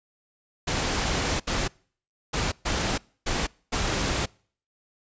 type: noise bursts at uneven times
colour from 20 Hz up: pink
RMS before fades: -26 dBFS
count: 6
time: 0.67-1.4 / 1.47-1.68 / 2.33-2.52 / 2.65-2.98 / 3.26-3.47 / 3.72-4.26 s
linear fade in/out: 10 ms
effects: noise-tail reverb RT60 0.5 s tail -26 dB re dry + resampled to 16000 Hz